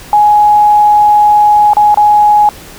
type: tone with dropouts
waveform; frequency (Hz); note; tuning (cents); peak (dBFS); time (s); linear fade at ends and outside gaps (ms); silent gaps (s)
sine; 836; G#5; +11; -3; 0.13-2.49; 1; 1.734-1.768 / 1.944-1.973
effects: pink hiss -32 dBFS RMS until 2.78 s